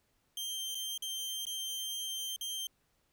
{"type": "tone with dropouts", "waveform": "sawtooth", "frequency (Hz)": 3149, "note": "G7", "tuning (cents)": 7, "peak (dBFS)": -33, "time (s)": [0.37, 2.67], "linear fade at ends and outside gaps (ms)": 2, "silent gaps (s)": [[0.747, 0.752], [0.977, 1.022], [1.453, 1.467], [2.362, 2.41]], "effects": ["pink hiss -75 dBFS RMS until 3.12 s"]}